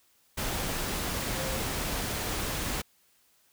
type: tone in noise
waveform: sine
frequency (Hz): 527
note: C5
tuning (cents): +12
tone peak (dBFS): -37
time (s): 1.35-1.59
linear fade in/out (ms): 10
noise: pink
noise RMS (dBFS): -32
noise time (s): 0.37-2.82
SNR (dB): -8
effects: white hiss -66 dBFS RMS until 3.52 s